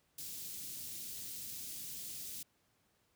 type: band-stop noise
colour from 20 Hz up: white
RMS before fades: -45 dBFS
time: 0.18-2.43 s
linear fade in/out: 5 ms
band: 270 to 4000 Hz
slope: 12 dB/octave
effects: pink hiss -75 dBFS RMS until 3.15 s + high-pass 60 Hz 12 dB/octave